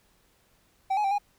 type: tone with pitch steps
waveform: triangle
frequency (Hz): 772 / 840 / 783 / 819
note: G5 / G#5 / G5 / G#5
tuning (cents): -27 / +19 / -2 / -24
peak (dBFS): -21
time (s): 0.9-1.184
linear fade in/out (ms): 10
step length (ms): 71
effects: pink hiss -65 dBFS RMS until 1.38 s